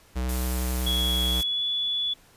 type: tone with vibrato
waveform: square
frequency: 62.9 Hz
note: B1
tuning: 32 cents sharp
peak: -26 dBFS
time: 0.15-1.42 s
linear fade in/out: 20 ms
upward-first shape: square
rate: 11 Hz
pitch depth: 10 cents each way
type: noise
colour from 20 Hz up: blue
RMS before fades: -34 dBFS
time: 0.29-1.43 s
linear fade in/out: 0 ms
type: tone with pitch glide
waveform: sine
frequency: 3350 to 3428 Hz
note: G#7 to A7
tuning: +14 to -46 cents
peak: -24 dBFS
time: 0.86-2.14 s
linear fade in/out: 10 ms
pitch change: +40 cents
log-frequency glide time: 1.26-1.63 s
effects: pink hiss -56 dBFS RMS until 2.36 s + resampled to 32000 Hz